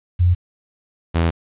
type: tone pair in turn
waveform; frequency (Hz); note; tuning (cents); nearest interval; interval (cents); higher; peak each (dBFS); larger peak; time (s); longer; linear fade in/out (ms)
sine / sawtooth; 88.7 / 83.25; F2 / E2; +27 / +18; minor second; 109; first; -11; neither; 0.19-0.35 / 1.14-1.31; second; 20
effects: resampled to 8000 Hz + 8-bit